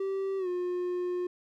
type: tone with pitch glide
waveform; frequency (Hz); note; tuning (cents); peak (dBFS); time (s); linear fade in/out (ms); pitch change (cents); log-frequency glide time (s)
triangle; 387.9 to 357.8; G4 to F4; -18 to +42; -27; 0-1.27; 5; -140; 0.38-0.48
effects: none